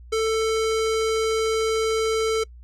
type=tone with low-pass filter; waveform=square; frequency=443.3 Hz; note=A4; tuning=13 cents sharp; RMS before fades=-22 dBFS; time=0.12-2.44 s; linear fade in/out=10 ms; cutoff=7900 Hz; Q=1.1; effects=noise-tail reverb RT60 0.1 s tail -25 dB re dry + added 60 Hz sine -41 dBFS peak until 2.63 s